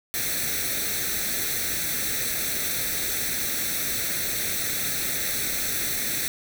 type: noise with comb filter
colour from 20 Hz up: white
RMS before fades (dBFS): -27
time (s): 0.14-6.28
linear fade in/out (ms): 0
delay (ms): 0.5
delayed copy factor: +0.75
effects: none

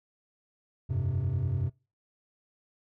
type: chord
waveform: triangle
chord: F suspended second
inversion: none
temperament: equal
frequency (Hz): 87.31 / 98 / 130.81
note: F2 / G2 / C3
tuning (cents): 0 / 0 / 0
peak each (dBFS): -30 / -28 / -27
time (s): 0.89-1.7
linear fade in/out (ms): 20
effects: noise-tail reverb RT60 0.3 s tail -24 dB re dry + tanh soft clip ceiling -20 dBFS

